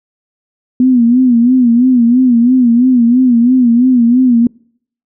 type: tone with vibrato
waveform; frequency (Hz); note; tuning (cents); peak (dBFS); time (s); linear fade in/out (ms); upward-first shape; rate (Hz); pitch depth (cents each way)
sine; 245; B3; -14; -5; 0.8-4.47; 2; sine; 3; 100
effects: noise-tail reverb RT60 0.6 s tail -26 dB re dry